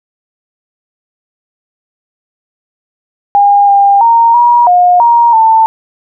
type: tone with pitch steps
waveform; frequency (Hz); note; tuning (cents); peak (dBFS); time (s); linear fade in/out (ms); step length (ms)
sine; 810 / 800 / 926 / 957 / 715 / 941 / 891; G#5 / G5 / A#5 / A#5 / F5 / A#5 / A5; -43 / +35 / -12 / +45 / +41 / +16 / +22; -3; 3.35-5.66; 0; 330
effects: none